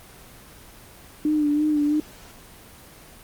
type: tone with vibrato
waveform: sine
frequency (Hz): 298.9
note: D4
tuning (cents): +31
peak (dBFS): -18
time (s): 1.25-2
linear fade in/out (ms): 2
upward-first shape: sine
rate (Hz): 3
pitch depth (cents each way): 40
effects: pink hiss -46 dBFS RMS until 3.23 s + Opus 24 kbps